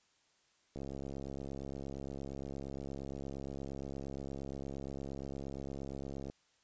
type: click train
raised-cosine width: 2 ms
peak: -30 dBFS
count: 381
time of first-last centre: 0.76-6.299 s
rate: 68.6 Hz
effects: white hiss -72 dBFS RMS until 6.63 s + resampled to 16000 Hz